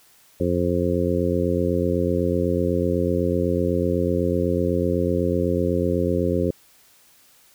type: harmonic tone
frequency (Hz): 88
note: F2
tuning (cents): +14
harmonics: 1 / 2 / 3 / 4 / 5 / 6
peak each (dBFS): -26 / -26 / -26 / -26 / -26 / -26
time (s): 0.4-6.51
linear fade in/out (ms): 5
effects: white hiss -55 dBFS RMS until 7.54 s